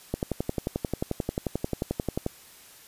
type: click train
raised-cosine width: 2 ms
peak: -13 dBFS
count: 25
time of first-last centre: 0.14-2.264 s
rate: 11.3 Hz
effects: white hiss -51 dBFS RMS until 2.87 s + resampled to 32000 Hz